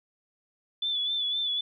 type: tone with vibrato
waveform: sine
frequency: 3477 Hz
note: A7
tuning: 21 cents flat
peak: -26 dBFS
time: 0.82-1.61 s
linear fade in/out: 5 ms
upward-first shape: sine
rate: 3.9 Hz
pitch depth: 45 cents each way
effects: none